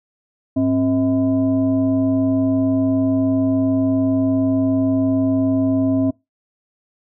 sine tone with frequency modulation, 267.4 Hz, C4, 38 cents sharp, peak -14 dBFS, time 0.56-6.11 s, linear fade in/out 10 ms, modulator 372 Hz, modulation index 0.6, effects noise-tail reverb RT60 0.2 s tail -22 dB re dry

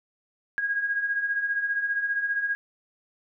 sine beating tone pair, 1626 / 1641 Hz, G#6 / G#6, -37 / -21 cents, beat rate 15 Hz, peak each -32 / -25 dBFS, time 0.58-2.55 s, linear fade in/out 0 ms, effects none

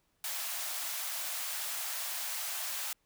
white high-pass noise, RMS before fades -37 dBFS, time 0.24-2.93 s, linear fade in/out 2 ms, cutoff 600 Hz, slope 48 dB/octave, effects pink hiss -75 dBFS RMS until 3.05 s

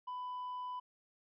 sine tone with tanh clipping, 997 Hz, B5, 16 cents sharp, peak -40 dBFS, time 0.07-0.8 s, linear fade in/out 10 ms, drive 2 dB, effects none

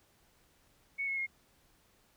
sine tone with pitch steps, 2217 / 2181 / 2146 Hz, C#7 / C#7 / C7, 0 / -29 / +43 cents, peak -32 dBFS, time 0.98-1.268 s, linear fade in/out 20 ms, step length 96 ms, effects pink hiss -68 dBFS RMS until 2.16 s

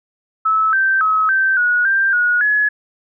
sine tone with pitch steps, 1302 / 1559 / 1282 / 1555 / 1456 / 1580 / 1451 / 1694 Hz, E6 / G6 / E6 / G6 / F#6 / G6 / F#6 / G#6, -22 / -10 / -49 / -14 / -28 / +13 / -34 / +34 cents, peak -12 dBFS, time 0.45-2.69 s, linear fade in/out 10 ms, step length 280 ms, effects none

